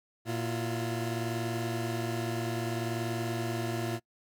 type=tone cluster; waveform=30% pulse; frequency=116.3 / 338 / 358.6 Hz; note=A#2 / E4 / F4; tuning=-4 / +43 / +46 cents; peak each=-31 / -33 / -36 dBFS; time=0.25-4 s; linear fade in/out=50 ms; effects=noise-tail reverb RT60 0.1 s tail -24 dB re dry